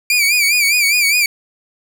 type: tone with vibrato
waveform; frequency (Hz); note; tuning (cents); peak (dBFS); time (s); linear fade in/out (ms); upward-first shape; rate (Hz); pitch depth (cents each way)
sawtooth; 2349; D7; 0; -8; 0.1-1.26; 2; sine; 4.9; 93
effects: none